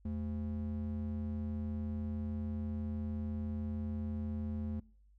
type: ring-modulated tone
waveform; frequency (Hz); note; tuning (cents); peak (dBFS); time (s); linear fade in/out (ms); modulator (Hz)
triangle; 150; D3; +37; -30; 0.05-4.8; 5; 66.9
effects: noise-tail reverb RT60 0.6 s tail -26 dB re dry + added 50 Hz sine -61 dBFS peak until 5.18 s